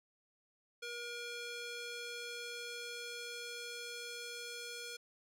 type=tone with band-pass filter sweep; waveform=square; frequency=476.7 Hz; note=A#4; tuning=39 cents sharp; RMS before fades=-45 dBFS; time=0.82-4.97 s; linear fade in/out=10 ms; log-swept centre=3300 to 5000 Hz; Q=0.76; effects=none